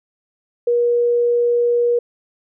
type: tone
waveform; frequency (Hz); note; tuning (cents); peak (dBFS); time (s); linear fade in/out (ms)
sine; 478.3; A#4; +44; -13; 0.67-1.99; 5
effects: none